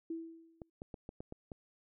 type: tone with exponential decay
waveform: sine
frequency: 328.5 Hz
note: E4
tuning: 6 cents flat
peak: -35 dBFS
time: 0.1-0.7 s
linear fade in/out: 5 ms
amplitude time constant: 130 ms
type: clicks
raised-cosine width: 2 ms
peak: -31 dBFS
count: 7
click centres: 0.618 / 0.819 / 0.942 / 1.091 / 1.205 / 1.324 / 1.518 s
effects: none